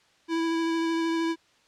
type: tone with vibrato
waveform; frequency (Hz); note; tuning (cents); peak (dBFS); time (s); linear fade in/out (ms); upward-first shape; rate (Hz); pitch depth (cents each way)
square; 329.6; E4; 0; -25; 0.28-1.36; 50; sine; 13; 12
effects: white hiss -62 dBFS RMS until 1.67 s + low-pass 5000 Hz 12 dB/octave